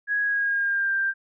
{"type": "tone with pitch glide", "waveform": "sine", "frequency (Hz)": [1661.2, 1582.5], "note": ["G#6", "G6"], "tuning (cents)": [0, 16], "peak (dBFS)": -21, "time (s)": [0.07, 1.14], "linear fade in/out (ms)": 50, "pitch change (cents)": -84, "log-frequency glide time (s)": [0.21, 0.94], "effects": []}